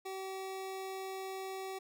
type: tone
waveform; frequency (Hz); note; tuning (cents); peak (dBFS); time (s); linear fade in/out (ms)
25% pulse; 382.2; G4; -44; -36; 0.05-1.79; 10
effects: none